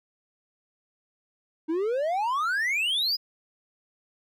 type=exponential sweep; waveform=triangle; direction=up; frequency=306.4 to 5100 Hz; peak=-22 dBFS; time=1.68-3.17 s; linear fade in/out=20 ms; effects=none